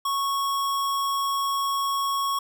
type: tone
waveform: square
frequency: 1105 Hz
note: C#6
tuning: 6 cents flat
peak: -24 dBFS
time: 0.05-2.39 s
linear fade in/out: 5 ms
effects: none